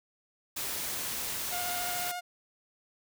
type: noise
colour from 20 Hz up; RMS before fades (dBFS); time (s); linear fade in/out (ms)
white; -35; 0.56-2.12; 10
type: tone with vibrato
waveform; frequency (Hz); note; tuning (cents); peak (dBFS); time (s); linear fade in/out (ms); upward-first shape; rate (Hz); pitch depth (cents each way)
sawtooth; 712; F5; +33; -31; 1.51-2.21; 20; square; 14; 13
effects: none